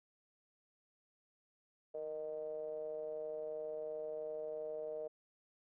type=ring-modulated tone; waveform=triangle; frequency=75.8 Hz; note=D#2; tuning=45 cents flat; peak=-35 dBFS; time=1.94-5.08 s; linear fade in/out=10 ms; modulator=542 Hz; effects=none